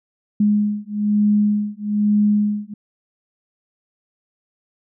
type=beating tone pair; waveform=sine; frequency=207.7 / 208.8 Hz; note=G#3 / G#3; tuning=0 / +10 cents; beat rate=1.1 Hz; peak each=-18 dBFS; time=0.4-2.74 s; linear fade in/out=5 ms; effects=none